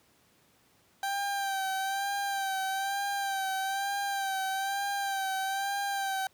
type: tone with vibrato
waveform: 30% pulse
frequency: 784 Hz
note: G5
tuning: in tune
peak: -27 dBFS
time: 1.03-6.27 s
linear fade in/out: 2 ms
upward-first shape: sine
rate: 1.1 Hz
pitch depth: 38 cents each way
effects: pink hiss -65 dBFS RMS until 6.33 s + high-pass 100 Hz 12 dB/octave